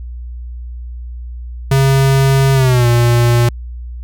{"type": "tone with pitch glide", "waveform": "square", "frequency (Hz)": [135.5, 119.33], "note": ["C#3", "A#2"], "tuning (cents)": [-39, 41], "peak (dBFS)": -9, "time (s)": [1.71, 3.49], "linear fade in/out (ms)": 5, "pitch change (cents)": -220, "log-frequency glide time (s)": [2.54, 2.87], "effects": ["added 60 Hz sine -24 dBFS peak until 4.03 s"]}